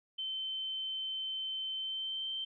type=tone with pitch glide; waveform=sine; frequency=3084 to 3118 Hz; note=G7 to G7; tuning=-29 to -10 cents; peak=-35 dBFS; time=0.18-2.45 s; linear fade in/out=10 ms; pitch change=+19 cents; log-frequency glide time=1.76-2.28 s; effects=none